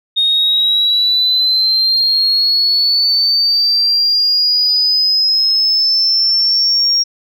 sine linear sweep, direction up, 3700 to 5588 Hz, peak -9 dBFS, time 0.16-7.04 s, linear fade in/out 20 ms, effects tanh soft clip ceiling -5 dBFS

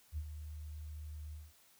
sine tone with ADSR envelope, 76 Hz, D#2, 40 cents flat, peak -34 dBFS, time 0.12-1.53 s, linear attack 55 ms, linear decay 57 ms, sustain -9 dB, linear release 200 ms, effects tanh soft clip ceiling -30 dBFS + white hiss -66 dBFS RMS until 1.79 s

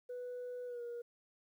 sine tone with pitch glide, 493.9 to 475.7 Hz, B4 to A#4, 0 to +35 cents, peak -39 dBFS, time 0.09-1.02 s, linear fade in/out 10 ms, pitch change -65 cents, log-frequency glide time 0.66-0.82 s, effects tanh soft clip ceiling -39 dBFS + 12-bit

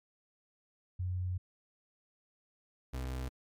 sine / 35% pulse tone pair in turn, 91 / 64.23 Hz, F#2 / C2, -28 / -31 cents, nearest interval tritone, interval 603 cents, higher first, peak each -32 / -34 dBFS, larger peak first, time 0.99-1.38 / 2.93-3.29 s, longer first, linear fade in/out 10 ms, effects MP3 96 kbps

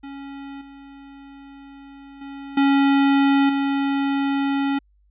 square tone with level steps, 277.2 Hz, C#4, in tune, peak -34 / -41 / -34 / -15 / -20 dBFS, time 0.03-4.79 s, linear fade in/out 10 ms, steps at 0.61 / 2.21 / 2.57 / 3.49 s, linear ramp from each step 5 ms, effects added 50 Hz sine -56 dBFS peak until 5.1 s + resampled to 8000 Hz

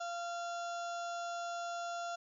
harmonic tone, 690 Hz, F5, 21 cents flat, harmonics 1 / 2 / 4 / 5 / 6 / 7 / 8 / 9 / 10, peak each -39 / -43 / -56 / -55 / -58 / -61 / -58 / -60 / -54 dBFS, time 0-2.16 s, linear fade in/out 10 ms, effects 13-bit

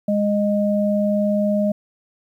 sine tone pair together, 206 / 617.3 Hz, G#3 / D#5, -14 / -14 cents, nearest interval octave + perfect fifth, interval 1900 cents, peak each -18 / -20 dBFS, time 0.08-1.72 s, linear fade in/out 5 ms, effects 9-bit

